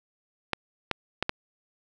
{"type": "clicks", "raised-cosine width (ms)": 0.3, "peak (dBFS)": -9, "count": 4, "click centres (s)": [0.533, 0.913, 1.226, 1.294], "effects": []}